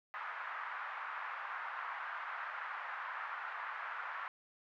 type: band-pass noise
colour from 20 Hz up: white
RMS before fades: -43 dBFS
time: 0.14-4.28 s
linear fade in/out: 0 ms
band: 940 to 1600 Hz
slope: 24 dB/octave
effects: none